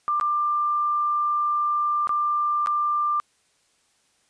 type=tone with dropouts; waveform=sine; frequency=1189 Hz; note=D6; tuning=21 cents sharp; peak=-20 dBFS; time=0.08-3.2 s; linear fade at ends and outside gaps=0 ms; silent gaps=0.199-0.211 / 2.072-2.093 / 2.661-2.671 s; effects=white hiss -65 dBFS RMS until 4.29 s + resampled to 22050 Hz